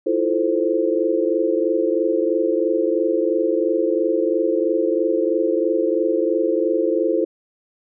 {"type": "chord", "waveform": "sine", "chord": "F major seventh", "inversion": "third", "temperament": "equal with one note detuned", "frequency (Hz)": [326.2, 349.2, 440, 523.3], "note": ["E4", "F4", "A4", "C5"], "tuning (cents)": [-18, 0, 0, 0], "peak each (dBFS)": -22, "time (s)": [0.06, 7.25], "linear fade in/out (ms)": 10, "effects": []}